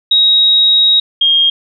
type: tone pair in turn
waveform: sine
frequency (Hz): 3795 / 3232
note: A#7 / G#7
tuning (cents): +30 / -48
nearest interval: minor third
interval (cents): 278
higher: first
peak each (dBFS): -6 / -7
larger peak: first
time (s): 0.11-1 / 1.21-1.5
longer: first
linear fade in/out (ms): 5
effects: none